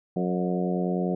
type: harmonic tone with a mistuned harmonic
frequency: 90.3 Hz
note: F#2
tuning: 42 cents flat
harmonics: 2 / 3 / 4 / 5 / 6 / 7 / 8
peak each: -26 / -34 / -31 / -33 / -36 / -36 / -36 dBFS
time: 0.16-1.15 s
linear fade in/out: 5 ms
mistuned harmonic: 7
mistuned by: -24 cents
effects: none